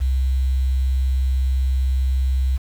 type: tone with quantisation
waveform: sine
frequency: 65.41 Hz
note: C2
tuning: in tune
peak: -16 dBFS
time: 0-2.58 s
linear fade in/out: 20 ms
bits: 7
effects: none